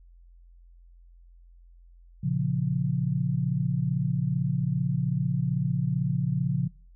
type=chord; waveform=sine; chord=Bb minor; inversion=none; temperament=equal with one note detuned; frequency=116.54 / 138.99 / 174.61 Hz; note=Bb2 / Db3 / F3; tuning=0 / +5 / 0 cents; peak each=-31 / -26 / -28 dBFS; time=2.23-6.68 s; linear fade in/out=10 ms; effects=noise-tail reverb RT60 0.4 s tail -24 dB re dry + added 43 Hz sine -50 dBFS peak until 6.95 s